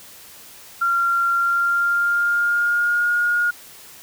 sine tone with pitch glide, 1380 to 1430.3 Hz, F6 to F6, -21 to +41 cents, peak -16 dBFS, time 0.81-3.51 s, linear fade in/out 10 ms, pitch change +62 cents, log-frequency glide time 1.32-3.11 s, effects white hiss -43 dBFS RMS until 4.02 s

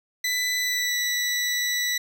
20% pulse tone with pitch glide, 1993 to 1962.2 Hz, B6 to B6, +15 to -12 cents, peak -18 dBFS, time 0.24-1.98 s, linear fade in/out 5 ms, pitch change -27 cents, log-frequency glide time 0.57-0.95 s, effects none

